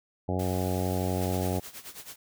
harmonic tone, 92 Hz, F#2, 9 cents flat, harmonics 1 / 2 / 3 / 4 / 5 / 6 / 7 / 8 / 9, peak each -30 / -33 / -35 / -36 / -37 / -38 / -38 / -39 / -40 dBFS, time 0.28-1.6 s, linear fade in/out 10 ms
white noise, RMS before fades -43 dBFS, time 0.39-1.54 s, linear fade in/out 5 ms
white noise with tremolo, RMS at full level -41 dBFS, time 1.21-2.16 s, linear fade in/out 5 ms, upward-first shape sine, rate 9.3 Hz, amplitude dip 80%
effects none

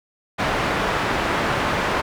white low-pass noise, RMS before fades -22 dBFS, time 0.38-2.02 s, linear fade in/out 20 ms, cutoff 1500 Hz, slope 12 dB/octave, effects none

